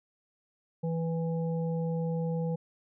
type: harmonic tone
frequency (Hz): 164.81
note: E3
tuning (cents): 0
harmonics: 1 / 3 / 5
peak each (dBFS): -29 / -35 / -45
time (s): 0.83-2.56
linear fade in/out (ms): 10
effects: none